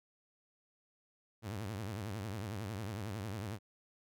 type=tone with vibrato; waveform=sawtooth; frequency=103.83 Hz; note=G#2; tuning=in tune; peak=-35 dBFS; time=1.42-3.59 s; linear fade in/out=50 ms; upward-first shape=triangle; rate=11 Hz; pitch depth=230 cents each way; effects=none